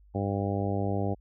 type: harmonic tone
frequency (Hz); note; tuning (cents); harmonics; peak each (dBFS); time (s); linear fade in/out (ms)
99.5; G2; +26; 1 / 2 / 3 / 4 / 5 / 6 / 7 / 8; -30 / -33 / -35 / -36 / -37 / -38 / -38 / -39; 0.14-1.15; 20
effects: added 50 Hz sine -54 dBFS peak until 1.2 s